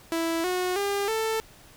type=tone with pitch steps; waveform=sawtooth; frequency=330.1 / 364.2 / 401.7 / 443.2 Hz; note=E4 / F#4 / G4 / A4; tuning=+2 / -27 / +42 / +13 cents; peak=-21 dBFS; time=0.12-1.4 s; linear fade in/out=0 ms; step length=320 ms; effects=pink hiss -52 dBFS RMS until 1.76 s